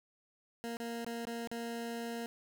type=tone with dropouts; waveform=20% pulse; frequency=233.1 Hz; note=A#3; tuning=in tune; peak=-33 dBFS; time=0.64-2.26 s; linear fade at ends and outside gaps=0 ms; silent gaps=0.769-0.8 / 1.047-1.065 / 1.253-1.271 / 1.473-1.515 s; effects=none